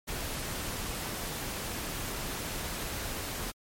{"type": "noise", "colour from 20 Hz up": "pink", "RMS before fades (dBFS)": -36, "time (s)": [0.07, 3.52], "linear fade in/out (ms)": 20, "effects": ["MP3 64 kbps"]}